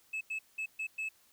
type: tone bursts at uneven times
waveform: sine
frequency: 2600 Hz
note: E7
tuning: 24 cents flat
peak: -31 dBFS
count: 5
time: 0.13-0.21 / 0.3-0.39 / 0.58-0.66 / 0.79-0.87 / 0.98-1.09 s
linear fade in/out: 10 ms
effects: tanh soft clip ceiling -33 dBFS + white hiss -66 dBFS RMS until 1.32 s